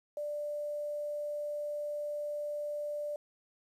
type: tone with quantisation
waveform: sine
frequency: 590 Hz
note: D5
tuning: 8 cents sharp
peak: -34 dBFS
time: 0.17-3.16 s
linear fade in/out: 2 ms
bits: 10
effects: resampled to 32000 Hz